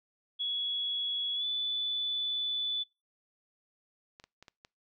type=tone with pitch glide; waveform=sine; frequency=3362 to 3481 Hz; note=G#7 to A7; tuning=+20 to -19 cents; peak=-30 dBFS; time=0.39-2.84 s; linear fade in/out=20 ms; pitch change=+61 cents; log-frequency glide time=1.35-1.45 s
type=clicks; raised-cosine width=0.2 ms; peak=-33 dBFS; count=5; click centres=4.199 / 4.24 / 4.426 / 4.482 / 4.649 s
effects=noise-tail reverb RT60 0.3 s tail -26 dB re dry